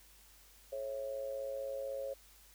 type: tone with amplitude modulation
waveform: sine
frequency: 545 Hz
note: C#5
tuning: 29 cents flat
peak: -34 dBFS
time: 0.72-2.14 s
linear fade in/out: 10 ms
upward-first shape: sine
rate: 116 Hz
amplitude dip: 70%
effects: added 50 Hz sine -64 dBFS peak until 2.54 s + white hiss -62 dBFS RMS until 2.54 s